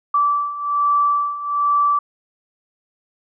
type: beating tone pair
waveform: sine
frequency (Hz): 1160 / 1161.2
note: D6 / D6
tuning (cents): -22 / -20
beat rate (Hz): 1.2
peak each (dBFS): -21 / -17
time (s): 0.14-1.99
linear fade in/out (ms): 5
effects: none